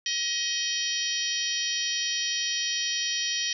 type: harmonic tone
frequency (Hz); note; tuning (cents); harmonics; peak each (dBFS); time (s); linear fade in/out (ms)
631; D#5; +24; 3 / 4 / 5 / 6 / 7 / 8 / 9; -35 / -37 / -31 / -37 / -35 / -36 / -31; 0.06-3.53; 2
effects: none